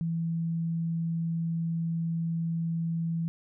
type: tone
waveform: sine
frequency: 165.7 Hz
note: E3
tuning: 9 cents sharp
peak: -27 dBFS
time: 0.01-3.28 s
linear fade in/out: 0 ms
effects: none